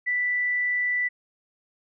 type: tone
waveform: sine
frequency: 1975.5 Hz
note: B6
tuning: in tune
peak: -22 dBFS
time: 0.06-1.09 s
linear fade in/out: 20 ms
effects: none